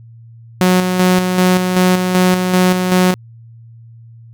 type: tone with tremolo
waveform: sawtooth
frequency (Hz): 182.9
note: F#3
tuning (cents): -20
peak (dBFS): -5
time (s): 0.61-3.14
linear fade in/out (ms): 0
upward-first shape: square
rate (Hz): 2.6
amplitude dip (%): 45
effects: added 115 Hz sine -36 dBFS peak until 4.33 s